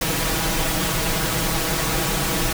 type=noise with comb filter; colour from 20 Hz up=pink; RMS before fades=-22 dBFS; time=0.01-2.53 s; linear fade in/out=5 ms; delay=6.2 ms; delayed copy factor=+0.8; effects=none